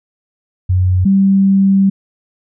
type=tone pair in turn; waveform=sine; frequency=91.9 / 194.73 Hz; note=F#2 / G3; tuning=-11 / -11 cents; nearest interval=octave + minor second; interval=1300 cents; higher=second; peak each=-9 / -7 dBFS; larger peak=second; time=0.69-1.05 / 1.05-1.9 s; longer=second; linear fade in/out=10 ms; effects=none